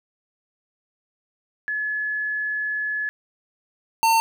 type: tone pair in turn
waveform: sine / square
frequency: 1708 / 904.8 Hz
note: G#6 / A5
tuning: +48 / +48 cents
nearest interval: major seventh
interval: 1100 cents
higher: first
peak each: -23 / -16 dBFS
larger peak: second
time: 1.68-3.09 / 4.03-4.2 s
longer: first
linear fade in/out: 0 ms
effects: none